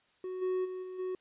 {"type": "tone with level steps", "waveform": "triangle", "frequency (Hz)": 370, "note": "F#4", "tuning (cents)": 0, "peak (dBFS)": [-34, -27, -35, -38, -31], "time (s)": [0.24, 1.15], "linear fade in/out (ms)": 2, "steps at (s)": [0.41, 0.64, 0.82, 0.98], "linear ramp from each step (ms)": 20, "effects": ["white hiss -69 dBFS RMS until 1.2 s", "resampled to 8000 Hz"]}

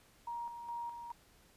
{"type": "tone with tremolo", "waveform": "sine", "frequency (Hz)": 943, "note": "A#5", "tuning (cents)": 20, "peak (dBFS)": -38, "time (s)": [0.27, 1.12], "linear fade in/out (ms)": 5, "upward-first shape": "square", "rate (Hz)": 2.4, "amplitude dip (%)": 50, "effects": ["pink hiss -65 dBFS RMS until 1.56 s", "resampled to 32000 Hz"]}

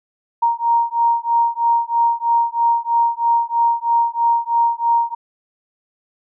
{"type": "beating tone pair", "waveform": "sine", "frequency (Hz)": [932.3, 935.4], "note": ["A#5", "A#5"], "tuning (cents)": [0, 6], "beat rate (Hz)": 3.1, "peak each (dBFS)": -17, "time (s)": [0.42, 5.15], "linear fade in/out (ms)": 10, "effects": []}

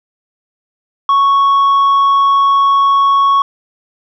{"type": "tone with tanh clipping", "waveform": "sine", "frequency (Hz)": 1108.7, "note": "C#6", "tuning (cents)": 0, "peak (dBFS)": -8, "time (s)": [1.09, 3.42], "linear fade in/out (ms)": 2, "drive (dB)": 3, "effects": []}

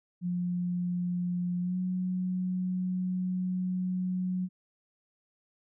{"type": "tone with pitch glide", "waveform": "sine", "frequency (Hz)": [177.4, 183.34], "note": ["F3", "F#3"], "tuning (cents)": [27, -16], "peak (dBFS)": -28, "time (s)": [0.21, 4.49], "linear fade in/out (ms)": 50, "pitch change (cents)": 57, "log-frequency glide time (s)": [1.61, 1.77], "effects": []}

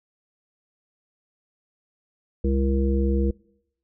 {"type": "harmonic tone", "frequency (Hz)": 67.4, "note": "C#2", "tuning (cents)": -48, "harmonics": [1, 3, 5, 7], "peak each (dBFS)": [-21, -26, -28, -29], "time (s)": [2.44, 3.31], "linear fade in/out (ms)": 5, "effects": ["noise-tail reverb RT60 0.8 s tail -25 dB re dry"]}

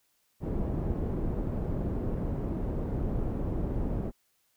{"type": "low-pass noise", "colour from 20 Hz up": "pink", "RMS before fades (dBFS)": -31, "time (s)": [0.4, 4.12], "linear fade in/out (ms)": 50, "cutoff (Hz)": 410, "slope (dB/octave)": 12, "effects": ["white hiss -72 dBFS RMS until 4.56 s"]}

